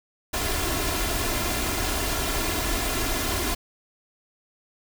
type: noise with comb filter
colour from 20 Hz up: pink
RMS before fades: -26 dBFS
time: 0.33-3.55 s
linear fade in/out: 10 ms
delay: 2.9 ms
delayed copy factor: +0.6
effects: none